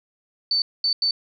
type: tone bursts at uneven times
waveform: sine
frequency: 4529 Hz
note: C#8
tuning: 36 cents sharp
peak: -18 dBFS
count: 3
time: 0.51-0.62 / 0.84-0.93 / 1.02-1.11 s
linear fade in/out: 2 ms
effects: none